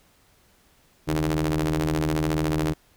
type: ring-modulated tone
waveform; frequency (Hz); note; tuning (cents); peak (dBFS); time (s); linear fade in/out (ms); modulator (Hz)
sawtooth; 79; D#2; +27; -15; 1.07-2.74; 20; 230
effects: pink hiss -60 dBFS RMS until 2.96 s